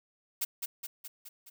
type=noise with echo; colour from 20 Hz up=blue; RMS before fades=-31 dBFS; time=0.41-0.45 s; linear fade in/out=10 ms; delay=210 ms; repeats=5; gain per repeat=-4 dB; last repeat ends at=1.5 s; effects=none